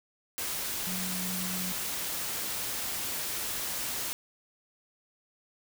sine tone in noise, 183.9 Hz, F#3, 10 cents flat, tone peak -36 dBFS, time 0.87-1.72 s, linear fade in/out 0 ms, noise white, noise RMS -34 dBFS, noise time 0.38-4.13 s, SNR -5 dB, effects none

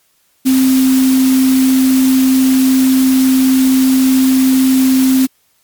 sine tone in noise, 261.6 Hz, C4, in tune, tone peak -7 dBFS, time 0.45-5.27 s, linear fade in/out 20 ms, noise white, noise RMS -22 dBFS, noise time 0.45-5.27 s, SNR +12 dB, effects white hiss -57 dBFS RMS until 5.63 s + MP3 96 kbps

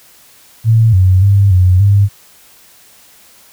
sine tone with pitch steps, 112.4 / 93 / 99.5 / 91.4 / 100.5 Hz, A2 / F#2 / G2 / F#2 / G2, +37 / +9 / +26 / -21 / +44 cents, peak -5 dBFS, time 0.64-2.09 s, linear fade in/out 50 ms, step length 290 ms, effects white hiss -44 dBFS RMS until 3.52 s

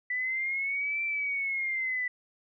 sine linear two-way sweep, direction up then down, 1975.5 to 2349 to 1975.5 Hz, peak -28 dBFS, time 0.1-2.08 s, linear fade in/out 5 ms, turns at 1.03 s, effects none

